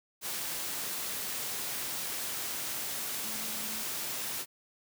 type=tone in noise; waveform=sine; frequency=217.7 Hz; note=A3; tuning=18 cents flat; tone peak=-47 dBFS; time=3.21-3.85 s; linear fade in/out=50 ms; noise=white; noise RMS=-36 dBFS; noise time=0.21-4.46 s; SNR=-14 dB; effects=high-pass 100 Hz 12 dB/octave